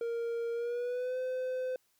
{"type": "tone with pitch glide", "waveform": "triangle", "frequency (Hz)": [466.2, 511.3], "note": ["A#4", "C5"], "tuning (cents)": [0, -40], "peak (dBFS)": -30, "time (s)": [0.01, 1.76], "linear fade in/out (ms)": 2, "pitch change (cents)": 160, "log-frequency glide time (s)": [0.53, 1.18], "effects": ["white hiss -73 dBFS RMS until 1.99 s"]}